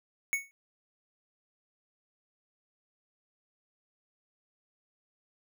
square tone with exponential decay, 2217 Hz, C#7, in tune, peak -24 dBFS, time 0.33-0.51 s, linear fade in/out 0 ms, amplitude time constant 37 ms, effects none

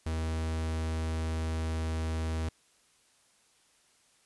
45% pulse tone, 80.2 Hz, E2, 47 cents flat, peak -30 dBFS, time 0.06-2.49 s, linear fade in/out 5 ms, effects white hiss -66 dBFS RMS until 4.25 s + resampled to 24000 Hz

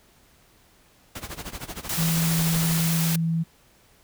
pink noise with tremolo, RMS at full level -33 dBFS, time 1.15-2.84 s, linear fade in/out 5 ms, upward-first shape sine, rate 13 Hz, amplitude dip 85%
white noise, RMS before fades -28 dBFS, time 1.89-3.16 s, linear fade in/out 5 ms
sine tone, 164.5 Hz, E3, 3 cents flat, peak -21 dBFS, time 1.97-3.44 s, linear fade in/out 20 ms
effects pink hiss -58 dBFS RMS until 4.03 s

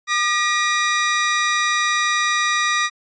sawtooth tone pair together, 1208.3 / 1916 Hz, D6 / A#6, +49 / +47 cents, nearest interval minor sixth, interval 798 cents, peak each -16 dBFS, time 0.07-2.9 s, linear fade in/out 50 ms, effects resampled to 16000 Hz

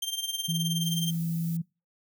sawtooth tone with tremolo, 3164 Hz, G7, 15 cents sharp, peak -24 dBFS, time 0.02-1.11 s, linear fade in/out 5 ms, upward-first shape sine, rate 19 Hz, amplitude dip 70%
sine tone with pitch glide, 164.81 to 166.24 Hz, E3 to E3, 0 to +15 cents, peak -27 dBFS, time 0.48-1.62 s, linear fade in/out 10 ms, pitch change +15 cents, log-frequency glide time 0.66-1.06 s
violet noise, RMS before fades -44 dBFS, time 0.83-1.57 s, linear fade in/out 5 ms
effects noise-tail reverb RT60 0.3 s tail -25 dB re dry

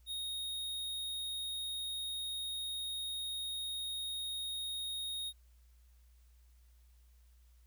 square tone, 3731 Hz, A#7, 1 cent sharp, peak -38 dBFS, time 0.06-5.33 s, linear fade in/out 50 ms, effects added 60 Hz sine -60 dBFS peak until 7.66 s + white hiss -75 dBFS RMS until 7.66 s

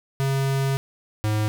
square tone pair in turn, 136 / 107.01 Hz, C#3 / A2, -33 / -48 cents, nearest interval major third, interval 415 cents, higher first, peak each -21 dBFS, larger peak neither, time 0.2-0.77 / 1.24-1.48 s, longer first, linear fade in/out 0 ms, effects none

